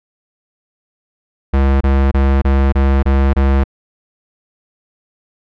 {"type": "tone bursts", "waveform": "square", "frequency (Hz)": 67.9, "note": "C#2", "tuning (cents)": -35, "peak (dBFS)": -10, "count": 7, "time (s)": [1.53, 3.64], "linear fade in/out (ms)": 10, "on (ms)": 280, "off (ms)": 25, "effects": ["low-pass 2000 Hz 12 dB/octave"]}